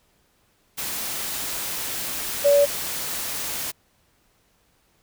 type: tone in noise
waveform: sine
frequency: 571 Hz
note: D5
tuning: 49 cents flat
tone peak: -13 dBFS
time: 2.44-2.66 s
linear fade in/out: 20 ms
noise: white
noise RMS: -29 dBFS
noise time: 0.77-3.72 s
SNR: +13 dB
effects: pink hiss -64 dBFS RMS until 5.02 s